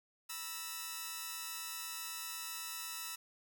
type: tone cluster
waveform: 5% pulse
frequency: 968 / 1316 / 1810 Hz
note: B5 / E6 / A6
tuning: -35 / -3 / +48 cents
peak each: -36 / -31 / -39 dBFS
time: 0.29-3.16 s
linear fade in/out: 10 ms
effects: none